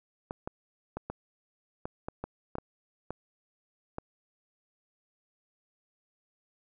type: clicks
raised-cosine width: 1 ms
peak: -21 dBFS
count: 11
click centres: 0.309 / 0.475 / 0.97 / 1.1 / 1.855 / 2.085 / 2.24 / 2.554 / 2.584 / 3.106 / 3.984 s
effects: none